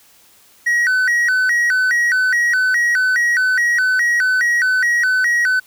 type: tone with vibrato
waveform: triangle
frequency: 1695 Hz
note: G#6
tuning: 35 cents sharp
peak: -11 dBFS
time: 0.66-5.6 s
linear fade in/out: 10 ms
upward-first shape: square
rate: 2.4 Hz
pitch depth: 200 cents each way
effects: white hiss -50 dBFS RMS until 5.66 s